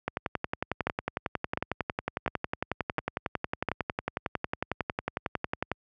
two click trains, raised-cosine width 0.5 ms, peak -12 / -13 dBFS, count 5 / 63, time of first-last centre 0.87-3.687 / 0.08-5.716 s, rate 1.42 / 11 Hz, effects high-pass 60 Hz 12 dB/octave

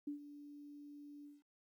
sine tone with ADSR envelope, 290.6 Hz, D4, 18 cents flat, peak -38 dBFS, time 0.07-1.43 s, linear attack 6 ms, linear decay 110 ms, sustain -13 dB, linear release 180 ms, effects 13-bit

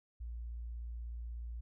sine tone, 58.27 Hz, A#1, in tune, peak -40 dBFS, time 0.2-1.61 s, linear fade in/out 10 ms, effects none

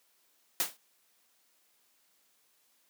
white noise with exponential decay, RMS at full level -25 dBFS, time 0.6-0.77 s, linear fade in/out 1 ms, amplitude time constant 36 ms, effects white hiss -70 dBFS RMS until 2.89 s + high-pass 200 Hz 12 dB/octave

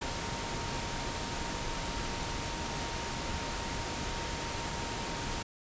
sine tone in noise, 929 Hz, A#5, 6 cents flat, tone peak -43 dBFS, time 0.01-5.43 s, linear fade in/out 10 ms, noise pink, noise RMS -36 dBFS, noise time 0.01-5.43 s, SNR -10 dB, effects resampled to 16000 Hz

